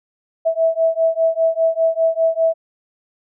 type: beating tone pair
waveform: sine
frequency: 651 / 656 Hz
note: E5 / E5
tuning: -22 / -9 cents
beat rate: 5 Hz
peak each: -17 dBFS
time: 0.45-2.54 s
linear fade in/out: 20 ms
effects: none